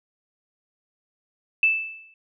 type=tone with exponential decay; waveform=sine; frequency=2637 Hz; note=E7; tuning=in tune; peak=-13 dBFS; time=1.63-2.14 s; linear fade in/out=2 ms; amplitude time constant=110 ms; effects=none